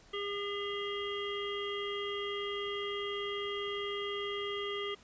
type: harmonic tone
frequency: 405.1 Hz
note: G#4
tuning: 43 cents flat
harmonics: 1 / 3 / 5 / 7 / 8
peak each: -37 / -42 / -43 / -45 / -42 dBFS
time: 0.13-4.95 s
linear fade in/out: 10 ms
effects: pink hiss -60 dBFS RMS until 5.03 s + resampled to 16000 Hz